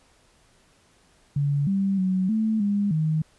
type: tone with pitch steps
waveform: sine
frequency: 142.7 / 195.3 / 186.7 / 219.2 / 203 / 156.5 Hz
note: D3 / G3 / F#3 / A3 / G#3 / D#3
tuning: -49 / -6 / +16 / -6 / -39 / +10 cents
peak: -20 dBFS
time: 1.36-3.22 s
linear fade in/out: 5 ms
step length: 310 ms
effects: pink hiss -60 dBFS RMS until 3.38 s + resampled to 24000 Hz